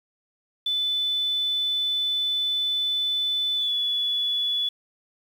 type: tone with pitch glide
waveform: sine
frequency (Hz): 3500 to 3420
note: A7 to A7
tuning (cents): -10 to -50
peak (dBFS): -22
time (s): 0.66-4.69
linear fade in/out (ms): 5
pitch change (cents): -40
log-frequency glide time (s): 3.56-3.72
effects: 8-bit